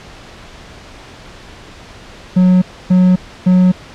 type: tone bursts at uneven times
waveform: triangle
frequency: 182.9 Hz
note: F#3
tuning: 20 cents flat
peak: -4 dBFS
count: 3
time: 2.36-2.62 / 2.9-3.16 / 3.46-3.72 s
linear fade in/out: 10 ms
effects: pink hiss -36 dBFS RMS until 3.94 s + low-pass 5000 Hz 12 dB/octave